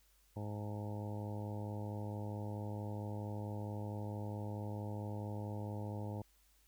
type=harmonic tone with a mistuned harmonic; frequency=104.5 Hz; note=G#2; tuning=11 cents sharp; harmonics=1 / 2 / 3 / 4 / 5 / 6 / 7 / 8 / 9; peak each=-41 / -47 / -50 / -53 / -51 / -55 / -57 / -55 / -56 dBFS; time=0.36-6.22 s; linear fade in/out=5 ms; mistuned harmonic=9; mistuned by=-60 cents; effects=added 50 Hz sine -70 dBFS peak until 6.67 s + white hiss -72 dBFS RMS until 6.67 s